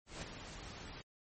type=noise with ADSR envelope; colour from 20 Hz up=pink; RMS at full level=-43 dBFS; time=0.06-1.02 s; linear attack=160 ms; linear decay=31 ms; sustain=-6 dB; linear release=12 ms; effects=MP3 32 kbps